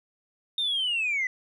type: linear sweep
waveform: sine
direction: down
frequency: 3685 to 1975.5 Hz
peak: -23 dBFS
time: 0.58-1.27 s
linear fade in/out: 2 ms
effects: tanh soft clip ceiling -21 dBFS